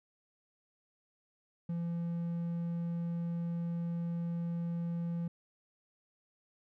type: tone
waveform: triangle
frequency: 170 Hz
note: F3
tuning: 46 cents flat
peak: -31 dBFS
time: 1.69-5.28 s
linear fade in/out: 5 ms
effects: none